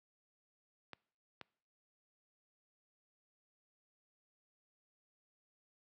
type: clicks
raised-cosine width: 0.3 ms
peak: -30 dBFS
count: 2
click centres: 0.933 / 1.413 s
effects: noise-tail reverb RT60 0.6 s tail -25 dB re dry + high-pass 100 Hz 12 dB/octave